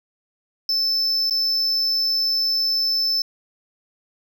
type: tone with dropouts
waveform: triangle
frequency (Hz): 5274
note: E8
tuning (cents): 0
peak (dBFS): -17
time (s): 0.69-3.22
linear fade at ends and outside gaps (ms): 2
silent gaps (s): 1.298-1.308
effects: none